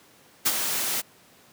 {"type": "noise with ADSR envelope", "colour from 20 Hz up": "white", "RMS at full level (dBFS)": -20, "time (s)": [0.45, 1.02], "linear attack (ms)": 15, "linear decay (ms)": 46, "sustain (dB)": -7, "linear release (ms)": 23, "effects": ["pink hiss -55 dBFS RMS until 1.52 s", "high-pass 150 Hz 12 dB/octave"]}